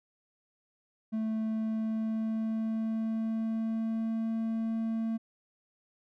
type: tone with pitch glide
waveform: triangle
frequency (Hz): 220 to 224.8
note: A3 to A3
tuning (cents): 0 to +37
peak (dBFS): -27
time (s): 1.12-5.18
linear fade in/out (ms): 20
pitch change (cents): +37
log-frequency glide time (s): 1.43-4.35
effects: none